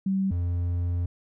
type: tone pair in turn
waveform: sine / triangle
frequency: 192.6 / 87.39 Hz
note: G3 / F2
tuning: -30 / +2 cents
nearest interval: octave + major second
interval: 1368 cents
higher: first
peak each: -22 dBFS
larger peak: neither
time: 0.06-0.31 / 0.31-1.06 s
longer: second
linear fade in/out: 5 ms
effects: none